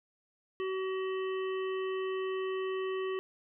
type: harmonic tone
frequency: 378.5 Hz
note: F#4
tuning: 39 cents sharp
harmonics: 1 / 3 / 5 / 7 / 8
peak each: -32 / -42 / -46 / -49 / -50 dBFS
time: 0.6-3.19 s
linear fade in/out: 0 ms
effects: none